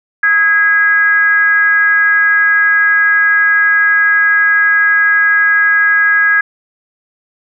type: tone with frequency modulation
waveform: sine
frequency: 1648 Hz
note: G#6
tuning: 14 cents flat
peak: -7 dBFS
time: 0.23-6.41 s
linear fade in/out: 5 ms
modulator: 376 Hz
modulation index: 0.52
effects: none